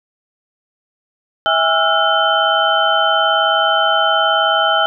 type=tone cluster; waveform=sine; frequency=648 / 815 / 1331 / 1430 / 3071 Hz; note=E5 / G#5 / E6 / F6 / G7; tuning=-30 / -33 / +16 / +41 / -36 cents; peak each=-18 dBFS; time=1.46-4.86 s; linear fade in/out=0 ms; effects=none